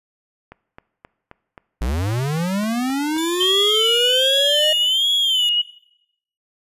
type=click train; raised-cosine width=0.5 ms; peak=-23 dBFS; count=12; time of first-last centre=0.52-3.43 s; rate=3.78 Hz
type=linear sweep; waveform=square; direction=up; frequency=51.5 to 622.3 Hz; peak=-20 dBFS; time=1.81-4.73 s; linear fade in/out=5 ms
type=tone; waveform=sawtooth; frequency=3520 Hz; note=A7; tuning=in tune; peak=-24 dBFS; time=3.18-5.49 s; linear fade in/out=0 ms
type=tone with vibrato; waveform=sine; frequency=3100 Hz; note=G7; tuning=20 cents flat; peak=-15 dBFS; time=3.4-5.62 s; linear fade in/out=10 ms; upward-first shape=sine; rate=1.3 Hz; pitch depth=130 cents each way
effects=noise-tail reverb RT60 0.8 s tail -20 dB re dry + resampled to 32000 Hz